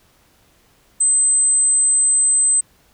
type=tone; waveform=sine; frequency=8170 Hz; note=C9; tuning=42 cents flat; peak=-12 dBFS; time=1-2.61 s; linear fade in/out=10 ms; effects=pink hiss -56 dBFS RMS until 2.93 s